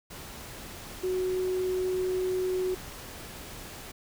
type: tone in noise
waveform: sine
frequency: 369.7 Hz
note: F#4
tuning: 1 cent flat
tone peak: -26 dBFS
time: 1.03-2.75 s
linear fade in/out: 10 ms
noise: pink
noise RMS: -43 dBFS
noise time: 0.1-3.92 s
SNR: +14 dB
effects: none